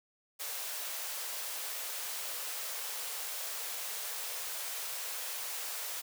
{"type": "high-pass noise", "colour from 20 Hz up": "white", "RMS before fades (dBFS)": -39, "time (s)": [0.39, 6.02], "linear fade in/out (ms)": 20, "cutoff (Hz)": 440, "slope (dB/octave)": 48, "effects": []}